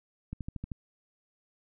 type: click train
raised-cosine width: 5 ms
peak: -24 dBFS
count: 6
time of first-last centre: 0.33-0.718 s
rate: 12.9 Hz
effects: none